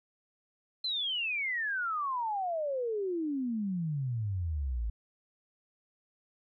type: exponential sweep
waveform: sine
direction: down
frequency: 4149 to 52.5 Hz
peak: -30 dBFS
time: 0.84-4.9 s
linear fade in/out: 5 ms
effects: none